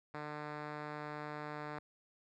5% pulse tone with low-pass filter, 149.7 Hz, D3, 33 cents sharp, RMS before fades -44 dBFS, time 0.14-1.79 s, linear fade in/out 5 ms, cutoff 2600 Hz, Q 0.6, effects none

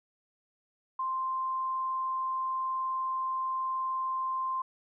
sine tone, 1046.5 Hz, C6, in tune, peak -29 dBFS, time 0.99-4.62 s, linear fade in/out 5 ms, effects none

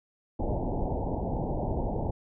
pink low-pass noise, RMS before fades -30 dBFS, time 0.39-2.11 s, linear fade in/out 10 ms, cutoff 910 Hz, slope 96 dB/octave, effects none

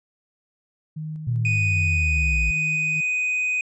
sine tone with tremolo, 155.56 Hz, D#3, in tune, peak -28 dBFS, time 0.96-3.01 s, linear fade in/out 10 ms, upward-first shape square, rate 2.5 Hz, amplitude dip 25%
sine linear sweep, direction down, 122 to 53.5 Hz, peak -20 dBFS, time 1.27-2.51 s, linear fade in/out 5 ms
triangle tone with pitch glide, 2484 to 2498 Hz, D#7 to D#7, -3 to +6 cents, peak -19 dBFS, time 1.45-3.61 s, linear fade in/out 2 ms, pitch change +9 cents, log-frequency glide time 1.61-3.43 s
effects tanh soft clip ceiling -10 dBFS + resampled to 24000 Hz

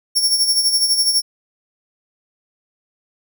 sawtooth tone with tremolo, 5480 Hz, F8, 34 cents flat, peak -9 dBFS, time 0.15-1.22 s, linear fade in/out 20 ms, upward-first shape sine, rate 12 Hz, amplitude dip 60%, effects none

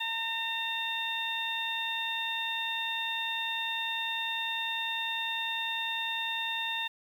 harmonic tone, 910 Hz, A#5, 42 cents flat, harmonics 1 / 2 / 3 / 4, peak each -38 / -37 / -36 / -34 dBFS, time 0-6.88 s, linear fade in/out 10 ms, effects 9-bit

